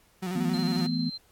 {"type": "tone with vibrato", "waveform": "35% pulse", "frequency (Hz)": 181.8, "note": "F#3", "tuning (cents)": -30, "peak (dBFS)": -28, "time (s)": [0.22, 0.87], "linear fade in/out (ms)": 10, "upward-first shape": "square", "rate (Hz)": 11, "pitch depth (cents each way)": 50}
{"type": "chord", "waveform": "sine", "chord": "E suspended fourth", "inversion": "none", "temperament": "equal with one note detuned", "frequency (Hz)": [164.81, 217.7, 246.9], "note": ["E3", "A3", "B3"], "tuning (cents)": [0, -18, 0], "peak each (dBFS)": [-30, -33, -28], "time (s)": [0.35, 1.1], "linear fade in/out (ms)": 10}
{"type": "tone with tremolo", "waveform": "sine", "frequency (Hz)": 4125, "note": "C8", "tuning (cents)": -25, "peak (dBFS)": -33, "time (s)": [0.53, 1.18], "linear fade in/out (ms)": 10, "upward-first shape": "triangle", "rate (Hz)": 15, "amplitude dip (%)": 40}
{"effects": ["pink hiss -62 dBFS RMS until 1.31 s", "AAC 64 kbps"]}